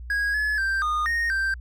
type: tone with pitch steps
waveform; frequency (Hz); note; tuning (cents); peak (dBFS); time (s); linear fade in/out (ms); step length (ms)
triangle; 1648 / 1707 / 1571 / 1225 / 1856 / 1568; G#6 / G#6 / G6 / D#6 / A#6 / G6; -14 / +47 / +3 / -27 / -8 / 0; -20; 0.1-1.54; 2; 240
effects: added 60 Hz sine -35 dBFS peak until 1.6 s